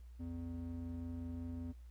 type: ring-modulated tone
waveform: triangle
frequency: 169.2 Hz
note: E3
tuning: 45 cents sharp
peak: -36 dBFS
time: 0.19-1.73 s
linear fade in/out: 20 ms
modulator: 83.9 Hz
effects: added 60 Hz sine -51 dBFS peak until 1.9 s + pink hiss -75 dBFS RMS until 1.9 s